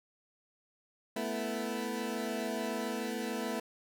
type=chord; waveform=20% pulse; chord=A suspended second; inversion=none; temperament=equal; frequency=220 / 246.9 / 329.6 Hz; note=A3 / B3 / E4; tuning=0 / 0 / 0 cents; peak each=-32 / -33 / -36 dBFS; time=1.16-3.6 s; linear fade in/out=5 ms; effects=none